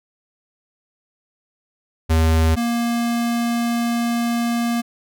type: tone pair in turn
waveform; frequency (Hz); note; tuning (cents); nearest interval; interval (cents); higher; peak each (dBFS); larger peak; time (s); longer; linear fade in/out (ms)
square; 80.5 / 235.4; E2 / A#3; -41 / +17; octave + perfect fifth; 1858; second; -14 / -19; first; 2.09-2.56 / 2.56-4.82; second; 20
effects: none